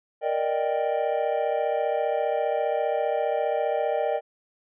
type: chord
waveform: triangle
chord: Eb major seventh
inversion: second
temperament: equal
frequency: 466.2 / 587.3 / 622.3 / 784 Hz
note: Bb4 / D5 / Eb5 / G5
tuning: 0 / 0 / 0 / 0 cents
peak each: -27 / -26 / -26 / -27 dBFS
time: 0.21-4.21 s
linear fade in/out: 50 ms
effects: resampled to 8000 Hz